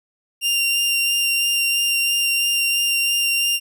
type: tone with vibrato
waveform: sawtooth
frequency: 2782 Hz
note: F7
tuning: 7 cents flat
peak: -14 dBFS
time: 0.41-3.6 s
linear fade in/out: 50 ms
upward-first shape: sine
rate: 3 Hz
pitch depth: 11 cents each way
effects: none